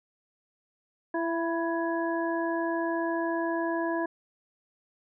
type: harmonic tone with a mistuned harmonic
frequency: 334 Hz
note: E4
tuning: 23 cents sharp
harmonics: 1 / 2 / 3 / 5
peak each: -29 / -32 / -34 / -36 dBFS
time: 1.14-4.06 s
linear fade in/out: 5 ms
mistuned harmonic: 3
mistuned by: -26 cents
effects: none